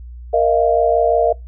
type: chord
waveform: sine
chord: Bb suspended fourth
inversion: none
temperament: equal with one note detuned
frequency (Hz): 466.2 / 622.3 / 688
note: Bb4 / Eb5 / F5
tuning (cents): 0 / 0 / -26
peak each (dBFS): -16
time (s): 0.33-1.33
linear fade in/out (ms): 10
effects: noise-tail reverb RT60 0.2 s tail -23 dB re dry + added 60 Hz sine -31 dBFS peak until 1.47 s